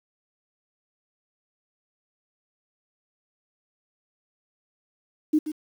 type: tone with echo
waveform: sine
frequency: 306.6 Hz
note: D#4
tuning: 25 cents flat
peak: -16 dBFS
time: 5.33-5.39 s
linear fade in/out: 10 ms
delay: 130 ms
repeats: 1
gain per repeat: -11 dB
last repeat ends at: 5.52 s
effects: 8-bit